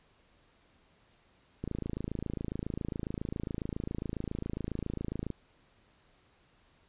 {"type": "click train", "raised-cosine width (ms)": 3, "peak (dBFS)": -22, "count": 101, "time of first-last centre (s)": [1.64, 5.303], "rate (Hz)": 27.3, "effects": ["pink hiss -66 dBFS RMS until 6.88 s", "resampled to 8000 Hz"]}